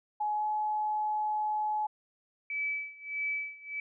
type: tone with pitch glide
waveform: sine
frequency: 843 to 850.8 Hz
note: G#5 to G#5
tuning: +26 to +42 cents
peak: -28 dBFS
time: 0.2-1.87 s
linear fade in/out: 10 ms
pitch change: +16 cents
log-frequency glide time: 0.35-0.45 s
type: tone with tremolo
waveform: sine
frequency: 2300 Hz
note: D7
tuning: 37 cents flat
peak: -29 dBFS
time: 2.5-3.8 s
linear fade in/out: 2 ms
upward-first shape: sine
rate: 1.6 Hz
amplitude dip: 90%
effects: none